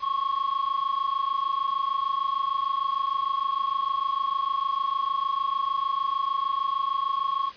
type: tone pair together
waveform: triangle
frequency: 1082.1 / 1108.7 Hz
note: C#6 / C#6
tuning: -42 / 0 cents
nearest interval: unison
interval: 42 cents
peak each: -25 dBFS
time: 0-7.52 s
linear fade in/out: 50 ms
effects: white hiss -46 dBFS RMS until 7.56 s + resampled to 11025 Hz